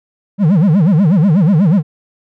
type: tone with vibrato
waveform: triangle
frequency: 176.2 Hz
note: F3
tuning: 16 cents sharp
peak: -5 dBFS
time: 0.38-1.83 s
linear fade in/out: 50 ms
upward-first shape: sine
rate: 8.2 Hz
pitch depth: 300 cents each way
effects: none